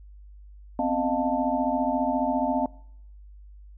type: tone cluster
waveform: sine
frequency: 252.3 / 266.9 / 615 / 699 / 884 Hz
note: B3 / C4 / D#5 / F5 / A5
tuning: +37 / +35 / -20 / +1 / +8 cents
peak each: -29 dBFS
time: 0.79-2.66 s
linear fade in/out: 2 ms
effects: noise-tail reverb RT60 0.7 s tail -23 dB re dry + added 50 Hz sine -44 dBFS peak until 3.77 s